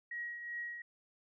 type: tone with tremolo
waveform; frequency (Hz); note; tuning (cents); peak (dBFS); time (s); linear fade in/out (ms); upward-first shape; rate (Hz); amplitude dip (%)
sine; 1900; A#6; +33; -37; 0.11-0.82; 5; triangle; 2.6; 55
effects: none